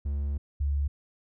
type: tone pair in turn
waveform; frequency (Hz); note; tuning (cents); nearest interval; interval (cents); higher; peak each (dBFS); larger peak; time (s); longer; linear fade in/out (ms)
triangle / sine; 71.1 / 71.1; C#2 / C#2; +45 / +45; unison; 0; neither; -25 / -24; second; 0.05-0.38 / 0.6-0.88; first; 10
effects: none